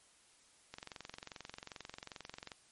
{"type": "click train", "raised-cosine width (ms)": 0.2, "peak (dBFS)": -28, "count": 41, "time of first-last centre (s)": [0.74, 2.518], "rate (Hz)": 22.5, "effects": ["white hiss -66 dBFS RMS until 2.71 s", "MP3 48 kbps"]}